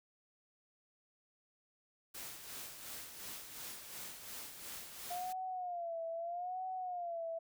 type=noise with tremolo; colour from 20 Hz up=white; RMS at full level=-46 dBFS; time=2.14-5.33 s; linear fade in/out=10 ms; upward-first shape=sine; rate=2.8 Hz; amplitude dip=50%
type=tone with vibrato; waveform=sine; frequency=703 Hz; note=F5; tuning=11 cents sharp; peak=-38 dBFS; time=5.1-7.39 s; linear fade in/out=10 ms; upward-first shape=sine; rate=0.79 Hz; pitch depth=110 cents each way
effects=none

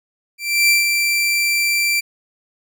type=tone with ADSR envelope; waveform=sawtooth; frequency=2349 Hz; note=D7; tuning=in tune; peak=-7 dBFS; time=0.38-2.01 s; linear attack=310 ms; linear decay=150 ms; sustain=-5 dB; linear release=18 ms; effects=none

